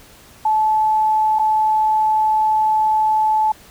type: tone with dropouts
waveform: sine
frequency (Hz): 866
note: A5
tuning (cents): -28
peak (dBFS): -13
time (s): 0.45-3.52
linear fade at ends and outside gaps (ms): 5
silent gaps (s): 1.388-1.394
effects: pink hiss -45 dBFS RMS until 3.7 s